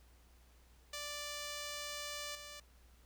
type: tone with level steps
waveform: 5% pulse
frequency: 587.3 Hz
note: D5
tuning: in tune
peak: -30 / -37 dBFS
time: 0.93-2.6 s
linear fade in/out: 5 ms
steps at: 2.35 s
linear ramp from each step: 2 ms
effects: added 60 Hz sine -62 dBFS peak until 3.05 s + pink hiss -69 dBFS RMS until 3.05 s

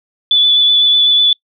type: tone with vibrato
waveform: sine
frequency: 3466 Hz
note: A7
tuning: 27 cents flat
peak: -7 dBFS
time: 0.31-1.33 s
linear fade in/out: 2 ms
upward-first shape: triangle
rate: 8 Hz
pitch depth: 18 cents each way
effects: noise-tail reverb RT60 0.1 s tail -25 dB re dry

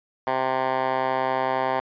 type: tone with band-pass filter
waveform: 10% pulse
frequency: 130.81 Hz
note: C3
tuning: in tune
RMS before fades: -24 dBFS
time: 0.27-1.8 s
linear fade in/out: 2 ms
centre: 1000 Hz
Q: 2
effects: resampled to 11025 Hz

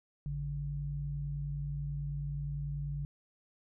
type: tone pair together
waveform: sine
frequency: 54.82 / 144.1 Hz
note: A1 / D3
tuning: -6 / -33 cents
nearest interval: octave + perfect fourth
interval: 1673 cents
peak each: -40 / -35 dBFS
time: 0.26-3.05 s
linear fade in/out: 0 ms
effects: none

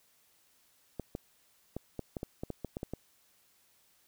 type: clicks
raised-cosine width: 2 ms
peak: -23 dBFS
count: 12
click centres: 0.997 / 1.151 / 1.766 / 1.993 / 2.168 / 2.231 / 2.435 / 2.503 / 2.647 / 2.769 / 2.831 / 2.936 s
effects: white hiss -68 dBFS RMS until 4.07 s

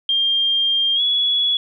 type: tone with pitch glide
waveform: sine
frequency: 3200 to 3381 Hz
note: G7 to G#7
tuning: +35 to +30 cents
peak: -15 dBFS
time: 0.09-1.57 s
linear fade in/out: 2 ms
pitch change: +95 cents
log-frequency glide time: 0.95-1.01 s
effects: none

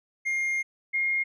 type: tone pair in turn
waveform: triangle / sine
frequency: 2124 / 2135 Hz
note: C7 / C7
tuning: +25 / +34 cents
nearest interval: unison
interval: 9 cents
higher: second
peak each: -23 dBFS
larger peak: neither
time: 0.25-0.63 / 0.93-1.24 s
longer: first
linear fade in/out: 20 ms
effects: resampled to 24000 Hz

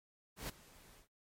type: noise with ADSR envelope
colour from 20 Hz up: pink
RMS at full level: -41 dBFS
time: 0.36-1.08 s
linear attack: 130 ms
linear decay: 11 ms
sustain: -20 dB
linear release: 110 ms
effects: noise-tail reverb RT60 0.1 s tail -24 dB re dry + MP3 64 kbps

